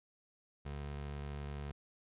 25% pulse tone, 71.9 Hz, D2, 36 cents flat, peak -37 dBFS, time 0.65-1.72 s, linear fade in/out 10 ms, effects resampled to 8000 Hz

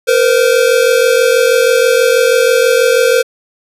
square tone pair together, 466.7 / 512.9 Hz, A#4 / C5, +2 / -35 cents, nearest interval major second, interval 163 cents, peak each -11 dBFS, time 0.07-3.23 s, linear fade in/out 20 ms, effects resampled to 32000 Hz

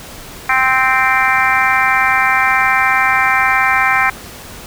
harmonic tone, 261.1 Hz, C4, 3 cents flat, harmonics 3 / 4 / 5 / 6 / 7 / 8 / 9, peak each -18 / -18 / -18 / -18 / -18 / -18 / -18 dBFS, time 0.49-4.1 s, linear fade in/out 5 ms, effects pink hiss -33 dBFS RMS until 4.66 s

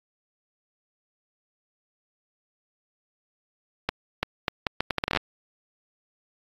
accelerating click train, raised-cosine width 0.3 ms, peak -7 dBFS, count 14, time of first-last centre 3.89-5.172 s, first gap 340 ms, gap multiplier 0.74, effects AAC 32 kbps

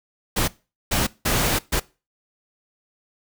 pink noise bursts at uneven times, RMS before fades -21 dBFS, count 4, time 0.36-0.48 / 0.91-1.07 / 1.25-1.59 / 1.72-1.8 s, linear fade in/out 10 ms, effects noise-tail reverb RT60 0.3 s tail -21 dB re dry

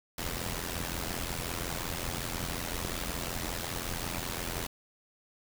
pink noise with amplitude modulation, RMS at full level -32 dBFS, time 0.18-4.67 s, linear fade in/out 5 ms, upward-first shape sine, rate 85.5 Hz, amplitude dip 80%, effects none

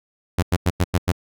sawtooth tone bursts, 89 Hz, F2, 33 cents sharp, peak -11 dBFS, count 6, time 0.38-1.121 s, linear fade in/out 10 ms, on 46 ms, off 93 ms, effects none

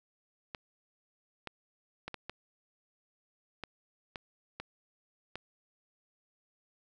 clicks, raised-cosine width 0.3 ms, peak -23 dBFS, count 9, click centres 0.548 / 1.473 / 2.08 / 2.143 / 2.296 / 3.637 / 4.158 / 4.6 / 5.356 s, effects none

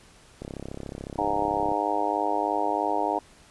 click train, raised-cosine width 2 ms, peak -22 dBFS, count 45, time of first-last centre 0.42-1.718 s, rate 33.9 Hz
harmonic tone, 103.1 Hz, G#2, 12 cents flat, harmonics 3 / 4 / 5 / 6 / 7 / 8 / 9, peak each -32 / -33 / -34 / -33 / -29 / -30 / -29 dBFS, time 1.18-3.19 s, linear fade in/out 5 ms
effects pink hiss -54 dBFS RMS until 3.5 s + resampled to 24000 Hz

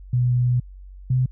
sine tone pair in turn, 123.47 / 127.85 Hz, B2 / C3, 0 / -40 cents, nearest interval minor second, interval 60 cents, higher second, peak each -16 dBFS, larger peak neither, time 0.13-0.6 / 1.1-1.26 s, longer first, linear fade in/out 5 ms, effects added 47 Hz sine -38 dBFS peak until 1.31 s

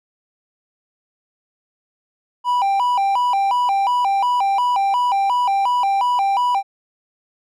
triangle tone with vibrato, 880 Hz, A5, in tune, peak -13 dBFS, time 2.44-6.63 s, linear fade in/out 50 ms, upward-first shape square, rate 2.8 Hz, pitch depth 190 cents each way, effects none

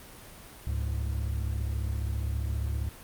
triangle tone pair together, 70 / 104.88 Hz, C#2 / G#2, +18 / +17 cents, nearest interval perfect fifth, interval 699 cents, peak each -27 / -31 dBFS, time 0.67-2.89 s, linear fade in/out 0 ms, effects pink hiss -48 dBFS RMS until 3.03 s + Opus 32 kbps

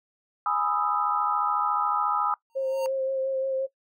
sine chord, E major seventh, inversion first, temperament equal, 830.6 / 987.8 / 1244.5 / 1318.5 Hz, G#5 / B5 / D#6 / E6, 0 / 0 / 0 / 0 cents, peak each -29 / -31 / -26 / -29 dBFS, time 0.46-2.34 s, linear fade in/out 2 ms
square tone with exponential growth, 923 Hz, A#5, 17 cents flat, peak -31 dBFS, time 2.5-2.86 s, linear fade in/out 0 ms, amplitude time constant 78 ms
sine tone with vibrato, 532 Hz, C5, 29 cents sharp, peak -24 dBFS, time 2.55-3.67 s, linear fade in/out 20 ms, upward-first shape sine, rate 5.7 Hz, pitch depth 19 cents each way
effects noise-tail reverb RT60 0.1 s tail -20 dB re dry

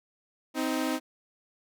sawtooth tone pair together, 260 / 314.5 Hz, C4 / D#4, -11 / +19 cents, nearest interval minor third, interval 330 cents, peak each -26 dBFS, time 0.54-1 s, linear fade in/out 50 ms, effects none

